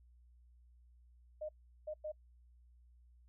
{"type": "tone bursts at uneven times", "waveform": "sine", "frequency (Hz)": 613, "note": "D#5", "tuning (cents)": -26, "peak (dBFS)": -39, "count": 3, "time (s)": [[1.41, 1.49], [1.87, 1.94], [2.04, 2.12]], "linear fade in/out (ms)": 10, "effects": ["noise-tail reverb RT60 0.1 s tail -26 dB re dry", "added 60 Hz sine -61 dBFS peak until 3.28 s"]}